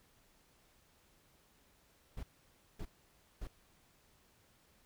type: noise bursts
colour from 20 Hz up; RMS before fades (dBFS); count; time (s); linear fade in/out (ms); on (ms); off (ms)
brown; -42; 3; 2.17-3.473; 5; 61; 560
effects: pink hiss -69 dBFS RMS until 4.85 s